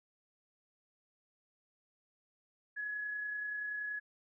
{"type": "tone with amplitude modulation", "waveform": "sine", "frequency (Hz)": 1688, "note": "G#6", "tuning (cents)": 28, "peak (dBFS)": -35, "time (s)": [2.76, 4], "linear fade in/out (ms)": 20, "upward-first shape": "sine", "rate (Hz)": 30.5, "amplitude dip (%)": 30, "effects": []}